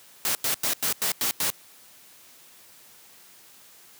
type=noise bursts; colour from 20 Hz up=white; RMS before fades=-25 dBFS; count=7; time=0.25-1.502 s; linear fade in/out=0 ms; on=100 ms; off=92 ms; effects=white hiss -52 dBFS RMS until 3.99 s + high-pass 100 Hz 12 dB/octave